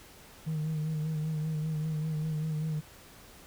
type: tone with vibrato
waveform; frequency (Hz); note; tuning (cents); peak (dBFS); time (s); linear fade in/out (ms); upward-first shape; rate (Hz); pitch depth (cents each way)
sine; 155.56; D#3; 0; -27; 0.46-2.81; 20; sine; 5.1; 39
effects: tanh soft clip ceiling -28 dBFS + pink hiss -53 dBFS RMS until 3.46 s